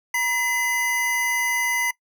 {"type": "tone pair together", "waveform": "square", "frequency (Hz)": [957.1, 2028], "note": ["A#5", "B6"], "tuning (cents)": [45, 45], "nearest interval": "octave + minor second", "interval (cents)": 1300, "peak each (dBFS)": [-28, -22], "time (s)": [0.14, 1.91], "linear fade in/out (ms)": 5, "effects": ["noise-tail reverb RT60 0.1 s tail -20 dB re dry"]}